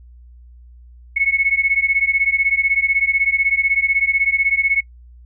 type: beating tone pair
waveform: sine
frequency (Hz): 2192 / 2208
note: C#7 / C#7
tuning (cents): -20 / -7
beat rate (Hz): 16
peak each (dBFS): -17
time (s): 1.16-4.81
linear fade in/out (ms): 10
effects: noise-tail reverb RT60 0.1 s tail -24 dB re dry + added 60 Hz sine -40 dBFS peak until 5.25 s